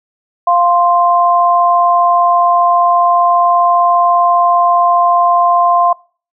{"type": "tone pair together", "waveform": "sine", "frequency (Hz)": [698.5, 1046.6], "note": ["F5", "C6"], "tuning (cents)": [0, 0], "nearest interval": "perfect fifth", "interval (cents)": 700, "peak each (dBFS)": -10, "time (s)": [0.47, 5.93], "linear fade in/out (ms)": 5, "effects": ["noise-tail reverb RT60 0.4 s tail -24 dB re dry"]}